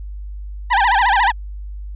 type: tone with vibrato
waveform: 30% pulse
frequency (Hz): 880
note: A5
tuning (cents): 0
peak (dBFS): -9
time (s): 0.7-1.32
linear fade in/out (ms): 20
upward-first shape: sine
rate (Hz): 14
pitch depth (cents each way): 220
effects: added 50 Hz sine -27 dBFS peak until 1.95 s + resampled to 8000 Hz